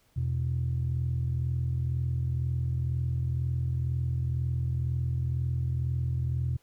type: tone pair together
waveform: sine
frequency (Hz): 84.36 / 126.4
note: E2 / B2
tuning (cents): +41 / +41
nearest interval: perfect fifth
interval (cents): 700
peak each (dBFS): -29 / -27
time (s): 0.16-6.57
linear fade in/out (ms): 10
effects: tanh soft clip ceiling -21 dBFS + pink hiss -67 dBFS RMS until 6.62 s